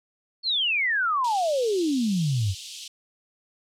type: exponential sweep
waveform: sine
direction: down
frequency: 4435 to 89 Hz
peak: -21 dBFS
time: 0.43-2.55 s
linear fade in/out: 50 ms
type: high-pass noise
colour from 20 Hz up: pink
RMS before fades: -36 dBFS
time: 1.24-2.88 s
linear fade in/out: 5 ms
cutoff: 2900 Hz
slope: 48 dB/octave
effects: low-pass 7000 Hz 12 dB/octave